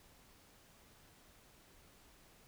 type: silence
effects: pink hiss -64 dBFS RMS until 2.47 s